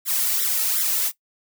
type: noise with flanger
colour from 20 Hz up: blue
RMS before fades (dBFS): -22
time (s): 0.05-1.12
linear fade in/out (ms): 50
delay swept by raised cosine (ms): 0.54 to 2.24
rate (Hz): 2.7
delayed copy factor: +1
effects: noise-tail reverb RT60 0.1 s tail -17 dB re dry